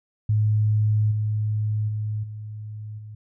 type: tone with level steps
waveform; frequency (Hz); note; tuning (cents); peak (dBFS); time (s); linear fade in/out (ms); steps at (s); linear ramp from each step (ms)
sine; 106.8; G#2; +49; -17 / -21 / -24 / -32 / -36; 0.29-3.15; 5; 1.11 / 1.88 / 2.23 / 2.98; 10
effects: none